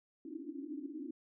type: band-pass noise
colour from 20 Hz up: white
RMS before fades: -44 dBFS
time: 0.25-1.11 s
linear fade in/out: 5 ms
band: 270 to 330 Hz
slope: 96 dB/octave
effects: none